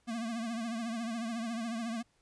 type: tone with vibrato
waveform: square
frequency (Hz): 229.4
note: A#3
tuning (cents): -28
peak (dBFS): -35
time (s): 0.07-2.03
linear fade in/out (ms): 20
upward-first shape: triangle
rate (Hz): 14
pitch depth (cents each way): 90
effects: pink hiss -72 dBFS RMS until 2.21 s + resampled to 22050 Hz